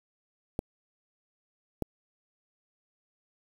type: clicks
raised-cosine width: 2 ms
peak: -16 dBFS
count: 2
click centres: 0.591 / 1.823 s
effects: 7-bit